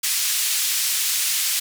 white band-pass noise, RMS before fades -22 dBFS, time 0.03-1.6 s, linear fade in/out 10 ms, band 2400 to 12000 Hz, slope 12 dB/octave, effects none

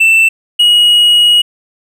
triangle tone pair in turn, 2667 / 2899 Hz, E7 / F#7, +20 / -36 cents, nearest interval minor second, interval 144 cents, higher second, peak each -3 dBFS, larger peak neither, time 0-0.29 / 0.59-1.42 s, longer second, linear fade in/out 10 ms, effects none

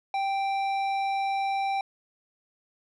sine tone with hard clipping, 784 Hz, G5, in tune, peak -27 dBFS, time 0.14-1.81 s, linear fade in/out 2 ms, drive 10 dB, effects resampled to 22050 Hz

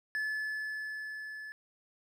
triangle tone with level ramp, 1727 Hz, A6, 33 cents flat, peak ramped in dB -29 to -40 dBFS, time 0.15-1.52 s, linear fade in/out 0 ms, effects none

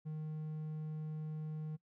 triangle tone, 154.9 Hz, D#3, 7 cents flat, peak -37 dBFS, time 0.05-1.77 s, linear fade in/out 20 ms, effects noise-tail reverb RT60 0.1 s tail -22 dB re dry

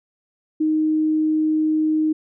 sine tone, 311.1 Hz, D#4, in tune, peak -16 dBFS, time 0.6-2.13 s, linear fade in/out 10 ms, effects none

